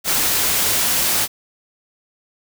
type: noise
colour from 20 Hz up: white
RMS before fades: -18 dBFS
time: 0.04-1.28 s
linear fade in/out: 50 ms
effects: none